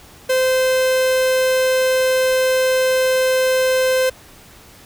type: tone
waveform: 45% pulse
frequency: 517 Hz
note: C5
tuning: 21 cents flat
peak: -14 dBFS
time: 0.29-4.1 s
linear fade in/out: 10 ms
effects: pink hiss -44 dBFS RMS until 4.85 s